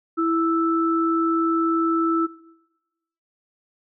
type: tone pair together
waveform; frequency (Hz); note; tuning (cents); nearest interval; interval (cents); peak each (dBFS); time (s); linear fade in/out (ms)
sine; 329.6 / 1318.5; E4 / E6; 0 / 0; 2 octaves; 2400; -20 / -23; 0.17-2.27; 20
effects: noise-tail reverb RT60 1.0 s tail -20 dB re dry